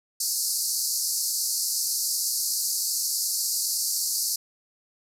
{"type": "band-pass noise", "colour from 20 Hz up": "pink", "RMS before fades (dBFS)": -27, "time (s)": [0.2, 4.36], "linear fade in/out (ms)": 5, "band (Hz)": [4400, 14000], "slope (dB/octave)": 96, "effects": []}